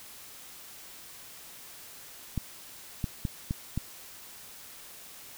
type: clicks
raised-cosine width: 5 ms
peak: -17 dBFS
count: 5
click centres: 2.377 / 3.042 / 3.252 / 3.509 / 3.776 s
effects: white hiss -48 dBFS RMS until 5.37 s